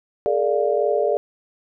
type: chord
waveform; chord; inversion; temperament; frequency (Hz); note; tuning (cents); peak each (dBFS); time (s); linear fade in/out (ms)
sine; Bb dominant seventh; third; equal with one note detuned; 415.3 / 458.2 / 587.3 / 698.5; Ab4 / Bb4 / D5 / F5; 0 / -30 / 0 / 0; -22 / -23 / -21 / -26; 0.26-1.17; 0
effects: none